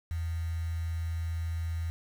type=tone with quantisation; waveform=sine; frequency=82.6 Hz; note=E2; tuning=4 cents sharp; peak=-30 dBFS; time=0.11-1.9 s; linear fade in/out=0 ms; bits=8; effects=none